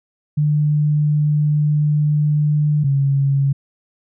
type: tone pair in turn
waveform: sine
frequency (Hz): 149.4 / 138.49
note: D3 / C#3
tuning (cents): +30 / -1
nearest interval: minor second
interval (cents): 131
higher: first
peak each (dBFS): -13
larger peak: neither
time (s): 0.37-2.84 / 2.84-3.53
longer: first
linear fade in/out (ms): 10
effects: none